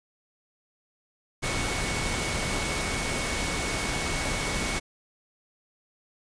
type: tone in noise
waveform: sine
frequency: 2217 Hz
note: C#7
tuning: in tune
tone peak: -35 dBFS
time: 1.42-4.8 s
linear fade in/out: 20 ms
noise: pink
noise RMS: -29 dBFS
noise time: 1.42-4.8 s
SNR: -9 dB
effects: resampled to 22050 Hz